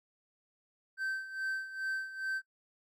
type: tone with tremolo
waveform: triangle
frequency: 1551 Hz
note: G6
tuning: 19 cents flat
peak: -30 dBFS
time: 0.97-2.42 s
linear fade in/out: 50 ms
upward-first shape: sine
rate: 2.4 Hz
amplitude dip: 75%
effects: noise-tail reverb RT60 0.1 s tail -23 dB re dry